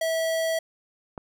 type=tone; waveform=square; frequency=651 Hz; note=E5; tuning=22 cents flat; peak=-24 dBFS; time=0.01-0.59 s; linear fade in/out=5 ms
type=click; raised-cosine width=1 ms; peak=-21 dBFS; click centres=1.178 s
effects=none